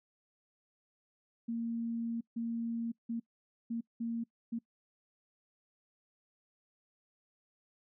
sine tone bursts at uneven times, 231.3 Hz, A#3, 13 cents flat, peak -33 dBFS, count 6, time 1.48-2.21 / 2.36-2.92 / 3.09-3.2 / 3.7-3.81 / 4-4.24 / 4.52-4.59 s, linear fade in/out 10 ms, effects noise-tail reverb RT60 0.1 s tail -24 dB re dry

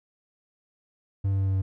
triangle tone with pitch steps, 98 / 97.38 / 96.76 / 96.15 / 95.54 Hz, G2 / G2 / G2 / G2 / G2, 0 / -11 / -22 / -33 / -44 cents, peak -20 dBFS, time 1.24-1.62 s, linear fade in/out 10 ms, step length 76 ms, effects none

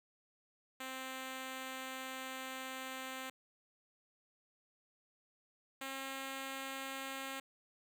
5% pulse tone pair in turn, 261.6 / 269 Hz, C4 / C4, 0 / +48 cents, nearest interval unison, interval 48 cents, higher second, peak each -31 / -30 dBFS, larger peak second, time 0.8-3.3 / 5.81-7.4 s, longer first, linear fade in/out 5 ms, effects none

